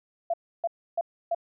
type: tone bursts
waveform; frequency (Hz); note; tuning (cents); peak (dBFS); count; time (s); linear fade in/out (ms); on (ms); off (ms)
sine; 678; E5; +49; -23; 4; 0.3-1.348; 5; 37; 300
effects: none